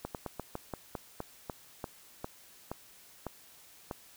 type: slowing click train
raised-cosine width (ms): 1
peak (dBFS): -22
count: 14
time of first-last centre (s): 0.05-3.912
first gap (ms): 98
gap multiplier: 1.17
effects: white hiss -57 dBFS RMS until 4.16 s